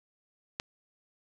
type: click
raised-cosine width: 0.2 ms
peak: -15 dBFS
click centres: 0.599 s
effects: none